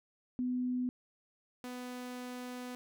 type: tone pair in turn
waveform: sine / sawtooth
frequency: 250 / 248.8 Hz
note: B3 / B3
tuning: +21 / +13 cents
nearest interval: unison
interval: 8 cents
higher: first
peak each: -31 / -37 dBFS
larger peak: first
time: 0.39-0.89 / 1.64-2.75 s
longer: second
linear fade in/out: 0 ms
effects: none